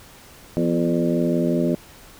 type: harmonic tone with a mistuned harmonic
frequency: 85.3 Hz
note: F2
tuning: 40 cents flat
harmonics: 2 / 3 / 4 / 5 / 6 / 7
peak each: -23 / -22 / -24 / -29 / -31 / -27 dBFS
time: 0.57-1.75 s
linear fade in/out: 0 ms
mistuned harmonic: 3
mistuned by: -53 cents
effects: pink hiss -46 dBFS RMS until 2.19 s